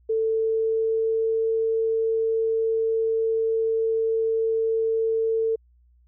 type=tone with pitch glide; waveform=sine; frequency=444.4 to 448.3 Hz; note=A4 to A4; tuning=+17 to +32 cents; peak=-20 dBFS; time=0.09-5.56 s; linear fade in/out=10 ms; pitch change=+15 cents; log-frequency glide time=0.26-1.5 s; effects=added 60 Hz sine -55 dBFS peak until 6.07 s